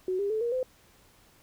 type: tone with pitch steps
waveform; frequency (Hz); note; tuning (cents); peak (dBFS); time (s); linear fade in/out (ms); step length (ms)
sine; 370.8 / 402 / 435.9 / 472.6 / 512.4; F#4 / G4 / A4 / A#4 / C5; +4 / +44 / -16 / +24 / -36; -26; 0.08-0.63; 2; 110
effects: pink hiss -60 dBFS RMS until 1.42 s